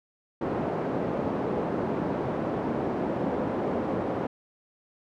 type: band-pass noise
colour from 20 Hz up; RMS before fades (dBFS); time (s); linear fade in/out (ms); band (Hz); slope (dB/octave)
pink; -29; 0.41-4.27; 5; 210 to 680; 12
effects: none